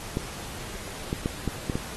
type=clicks; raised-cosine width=3 ms; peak=-13 dBFS; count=6; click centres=0.171 / 1.129 / 1.259 / 1.477 / 1.698 / 1.755 s; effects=pink hiss -39 dBFS RMS until 1.96 s + AAC 32 kbps